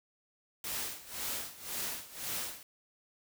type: noise with tremolo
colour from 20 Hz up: white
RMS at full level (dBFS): -36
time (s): 0.64-2.63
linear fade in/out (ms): 2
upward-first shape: sine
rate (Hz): 1.9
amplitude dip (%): 85
effects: none